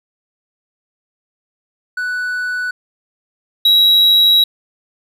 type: tone pair in turn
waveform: triangle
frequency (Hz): 1485 / 3869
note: F#6 / B7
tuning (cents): +6 / -36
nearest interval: octave + perfect fourth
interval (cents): 1658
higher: second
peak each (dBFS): -16 / -6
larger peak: second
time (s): 1.97-2.71 / 3.65-4.44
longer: second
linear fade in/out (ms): 5
effects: none